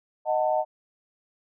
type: chord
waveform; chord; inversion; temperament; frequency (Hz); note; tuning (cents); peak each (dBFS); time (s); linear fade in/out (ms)
sine; D# diminished; none; equal with one note detuned; 622.3 / 740 / 890.2; D#5 / F#5 / A5; 0 / 0 / +20; -24 / -26 / -28; 0.25-0.65; 50
effects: none